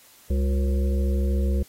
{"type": "harmonic tone with a mistuned harmonic", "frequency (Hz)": 67.5, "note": "C#2", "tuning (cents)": -45, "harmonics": [1, 3, 5, 7, 8], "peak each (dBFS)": [-20, -30, -34, -37, -38], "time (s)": [0.3, 1.63], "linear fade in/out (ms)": 5, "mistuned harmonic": 5, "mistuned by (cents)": 100, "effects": ["white hiss -53 dBFS RMS until 1.68 s", "AAC 48 kbps"]}